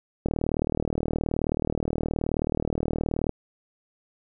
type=click train; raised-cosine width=2 ms; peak=-12 dBFS; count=119; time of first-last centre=0.26-3.293 s; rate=38.9 Hz; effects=none